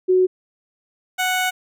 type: tone pair in turn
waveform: sine / 15% pulse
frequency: 369.6 / 739.2 Hz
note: F#4 / F#5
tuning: -2 / -2 cents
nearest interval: octave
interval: 1200 cents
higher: second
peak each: -12 dBFS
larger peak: neither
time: 0.08-0.27 / 1.18-1.51 s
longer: second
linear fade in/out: 20 ms
effects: none